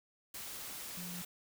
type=tone in noise; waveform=sine; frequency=177.4 Hz; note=F3; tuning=27 cents sharp; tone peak=-44 dBFS; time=0.97-1.22 s; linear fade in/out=5 ms; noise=white; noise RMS=-45 dBFS; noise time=0.34-1.25 s; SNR=-2 dB; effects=none